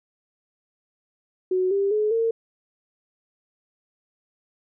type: tone with pitch steps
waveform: sine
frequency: 370 / 396.6 / 425 / 455.5 Hz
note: F#4 / G4 / G#4 / A#4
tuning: 0 / +20 / +40 / -40 cents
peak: -19 dBFS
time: 1.51-2.31 s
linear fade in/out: 5 ms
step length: 200 ms
effects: none